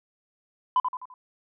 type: tone with echo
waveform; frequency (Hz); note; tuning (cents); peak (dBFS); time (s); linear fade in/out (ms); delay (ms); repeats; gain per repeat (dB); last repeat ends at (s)
sine; 1007; B5; +33; -16; 0.76-0.8; 2; 85; 4; -7; 1.14
effects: tanh soft clip ceiling -15 dBFS